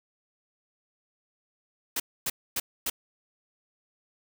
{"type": "noise bursts", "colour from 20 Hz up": "white", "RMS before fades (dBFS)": -29, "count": 4, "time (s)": [1.96, 2.9], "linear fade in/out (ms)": 5, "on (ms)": 40, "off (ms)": 260, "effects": []}